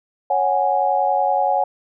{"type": "chord", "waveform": "sine", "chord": "C# suspended fourth", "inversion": "none", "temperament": "equal", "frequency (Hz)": [554.4, 740, 830.6], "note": ["C#5", "F#5", "G#5"], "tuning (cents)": [0, 0, 0], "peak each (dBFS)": [-22, -19, -19], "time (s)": [0.3, 1.64], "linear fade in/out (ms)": 5, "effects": []}